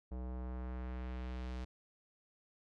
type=tone with low-pass filter sweep; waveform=square; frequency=62.6 Hz; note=B1; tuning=24 cents sharp; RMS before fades=-42 dBFS; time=0.11-1.65 s; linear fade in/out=10 ms; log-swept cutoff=690 to 5400 Hz; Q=0.9; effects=none